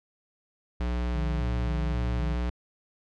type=tone; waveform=square; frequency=60 Hz; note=B1; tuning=49 cents flat; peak=-27 dBFS; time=0.8-2.5 s; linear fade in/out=5 ms
type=tone with vibrato; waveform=sine; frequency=132.6 Hz; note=C3; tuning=23 cents sharp; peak=-32 dBFS; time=1.15-2.35 s; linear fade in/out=5 ms; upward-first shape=square; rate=1.9 Hz; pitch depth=270 cents each way
effects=low-pass 4000 Hz 12 dB/octave